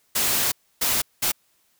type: noise bursts at uneven times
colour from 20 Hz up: white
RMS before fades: -22 dBFS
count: 3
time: 0.15-0.52 / 0.81-1.02 / 1.22-1.32 s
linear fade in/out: 10 ms
effects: white hiss -65 dBFS RMS until 1.79 s